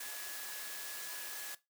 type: tone in noise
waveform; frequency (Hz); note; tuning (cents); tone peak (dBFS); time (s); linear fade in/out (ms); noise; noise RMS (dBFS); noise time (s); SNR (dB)
sine; 1690; G#6; +30; -50; 0-1.55; 5; white; -44; 0-1.55; -9
effects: noise-tail reverb RT60 0.2 s tail -17 dB re dry + high-pass 400 Hz 12 dB/octave